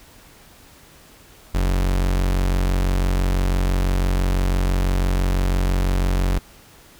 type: tone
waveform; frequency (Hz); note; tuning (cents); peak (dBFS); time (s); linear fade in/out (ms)
40% pulse; 46; F#1; -9; -16; 1.54-6.39; 10
effects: pink hiss -48 dBFS RMS until 6.99 s